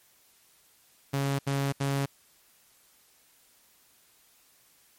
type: tone bursts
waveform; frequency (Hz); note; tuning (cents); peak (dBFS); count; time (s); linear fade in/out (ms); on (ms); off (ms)
sawtooth; 138.59; C#3; 0; -22; 3; 1.13-2.06; 10; 260; 75
effects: white hiss -62 dBFS RMS until 4.98 s + MP3 64 kbps